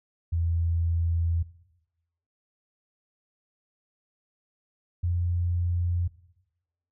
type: tone pair in turn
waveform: sine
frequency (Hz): 83.9 / 87.29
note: E2 / F2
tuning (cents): +31 / 0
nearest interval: minor second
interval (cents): 69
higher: second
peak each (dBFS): -23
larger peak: neither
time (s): 0.32-1.43 / 5.03-6.08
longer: first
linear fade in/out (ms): 10
effects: noise-tail reverb RT60 0.9 s tail -18 dB re dry